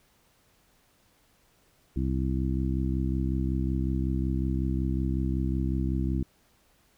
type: harmonic tone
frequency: 65.41 Hz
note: C2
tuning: in tune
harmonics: 1 / 2 / 3 / 4 / 5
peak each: -28 / -31 / -33 / -34 / -35 dBFS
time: 1.96-6.23 s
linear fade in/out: 5 ms
effects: pink hiss -65 dBFS RMS until 6.97 s